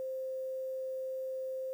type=tone with quantisation; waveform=sine; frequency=523.3 Hz; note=C5; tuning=in tune; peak=-35 dBFS; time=0-1.73 s; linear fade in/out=0 ms; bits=10; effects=none